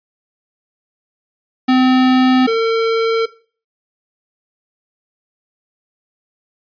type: tone pair in turn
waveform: square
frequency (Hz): 256.9 / 452.9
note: C4 / A#4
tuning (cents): -32 / -50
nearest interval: minor seventh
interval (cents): 982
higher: second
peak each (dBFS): -10 / -13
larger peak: first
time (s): 1.68-2.47 / 2.47-3.26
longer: neither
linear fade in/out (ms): 10
effects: noise-tail reverb RT60 0.4 s tail -18 dB re dry + resampled to 11025 Hz